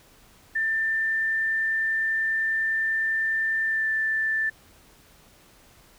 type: tone with pitch glide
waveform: sine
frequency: 1785 to 1766.5 Hz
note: A6 to A6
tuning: +24 to +6 cents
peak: -22 dBFS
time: 0.55-4.5 s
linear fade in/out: 10 ms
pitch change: -18 cents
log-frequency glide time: 3.66-3.88 s
effects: pink hiss -55 dBFS RMS until 5.98 s